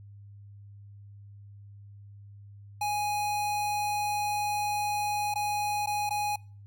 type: tone with dropouts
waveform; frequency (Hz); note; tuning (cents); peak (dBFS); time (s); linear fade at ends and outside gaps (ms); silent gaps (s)
square; 830.6; G#5; 0; -28; 2.81-6.36; 5; 5.341-5.356 / 5.861-5.871 / 6.094-6.106
effects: noise-tail reverb RT60 0.4 s tail -24 dB re dry + added 101 Hz sine -46 dBFS peak until 6.66 s